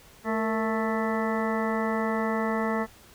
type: harmonic tone with a mistuned harmonic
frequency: 220 Hz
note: A3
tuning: in tune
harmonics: 1 / 2 / 3 / 4 / 5 / 6 / 8 / 9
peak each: -28 / -31 / -33 / -34 / -35 / -36 / -37 / -38 dBFS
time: 0.24-2.87 s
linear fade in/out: 50 ms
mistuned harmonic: 2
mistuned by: +59 cents
effects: pink hiss -53 dBFS RMS until 3.14 s